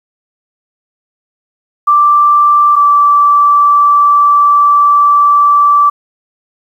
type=tone pair in turn; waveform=sine; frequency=1174.7 / 1162.5 Hz; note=D6 / D6; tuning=0 / -18 cents; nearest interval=unison; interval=18 cents; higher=first; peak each=-4 dBFS; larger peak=neither; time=1.87-2.76 / 2.76-5.9 s; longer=second; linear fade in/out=10 ms; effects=7-bit